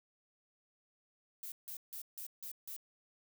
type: noise bursts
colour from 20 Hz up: violet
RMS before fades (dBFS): -45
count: 6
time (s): 1.43-2.764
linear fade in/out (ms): 0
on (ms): 89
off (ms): 160
effects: none